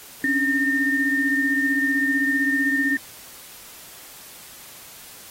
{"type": "tone cluster", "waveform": "sine", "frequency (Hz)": [273.1, 288.7, 1818], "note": ["C#4", "D4", "A#6"], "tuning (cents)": [-26, -30, -44], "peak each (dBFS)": [-24, -28, -20], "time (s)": [0.24, 2.97], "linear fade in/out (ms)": 2, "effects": ["white hiss -43 dBFS RMS until 5.3 s", "AAC 48 kbps"]}